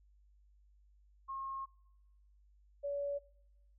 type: tone pair in turn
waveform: sine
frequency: 1078 / 568.9 Hz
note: C#6 / C#5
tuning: -49 / +45 cents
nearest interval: major seventh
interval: 1106 cents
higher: first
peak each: -39 / -35 dBFS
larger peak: second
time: 1.28-1.66 / 2.83-3.19 s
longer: first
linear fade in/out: 20 ms
effects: noise-tail reverb RT60 0.9 s tail -23 dB re dry + added 50 Hz sine -63 dBFS peak until 3.78 s